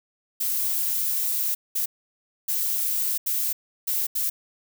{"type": "noise bursts at uneven times", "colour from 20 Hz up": "violet", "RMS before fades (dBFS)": -25, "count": 6, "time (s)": [[0.4, 1.55], [1.75, 1.86], [2.48, 3.18], [3.26, 3.53], [3.87, 4.07], [4.15, 4.3]], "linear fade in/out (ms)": 10, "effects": []}